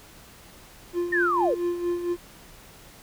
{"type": "tone with tremolo", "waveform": "triangle", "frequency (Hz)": 349.2, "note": "F4", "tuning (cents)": 0, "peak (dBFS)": -20, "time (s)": [0.93, 2.17], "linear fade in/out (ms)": 50, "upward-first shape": "sine", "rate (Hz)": 4.4, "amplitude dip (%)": 60}
{"type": "linear sweep", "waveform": "sine", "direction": "down", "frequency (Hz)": [1864.7, 411.6], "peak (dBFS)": -21, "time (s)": [1.12, 1.55], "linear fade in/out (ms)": 10}
{"effects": ["pink hiss -49 dBFS RMS until 3.02 s"]}